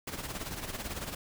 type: noise with tremolo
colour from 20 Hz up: pink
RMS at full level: -36 dBFS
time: 0.07-1.15 s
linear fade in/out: 5 ms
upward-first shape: sine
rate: 18 Hz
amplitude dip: 65%
effects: none